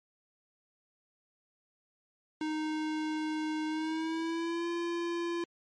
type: tone with pitch glide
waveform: square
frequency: 310 to 342 Hz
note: D#4 to F4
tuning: -6 to -36 cents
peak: -32 dBFS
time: 2.41-5.44 s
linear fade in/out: 2 ms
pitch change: +170 cents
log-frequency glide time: 3.67-4.68 s
effects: low-pass 5000 Hz 12 dB/octave + MP3 48 kbps